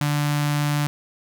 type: tone with notch filter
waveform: sawtooth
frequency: 146.83 Hz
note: D3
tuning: in tune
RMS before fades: -22 dBFS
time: 0.01-0.87 s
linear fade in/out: 0 ms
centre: 440 Hz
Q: 1
effects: none